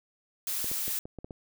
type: noise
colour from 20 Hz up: blue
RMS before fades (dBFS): -32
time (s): 0.47-0.99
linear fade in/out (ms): 2
type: clicks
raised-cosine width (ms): 2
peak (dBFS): -27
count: 7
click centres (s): 0.644 / 0.715 / 0.88 / 1.055 / 1.187 / 1.245 / 1.308
effects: none